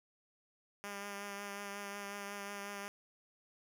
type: tone with vibrato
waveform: 5% pulse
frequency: 201.5 Hz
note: G3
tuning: 48 cents sharp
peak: -31 dBFS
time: 0.84-2.88 s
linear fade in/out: 0 ms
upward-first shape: triangle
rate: 5.5 Hz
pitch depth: 22 cents each way
effects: none